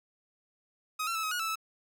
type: tone with pitch steps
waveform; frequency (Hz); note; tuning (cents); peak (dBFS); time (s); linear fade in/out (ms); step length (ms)
sawtooth; 1259 / 1352 / 1308 / 1270 / 1447 / 1318 / 1307; D#6 / E6 / E6 / D#6 / F#6 / E6 / E6; +20 / +43 / -14 / +35 / -39 / -1 / -15; -27; 0.99-1.557; 10; 81
effects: none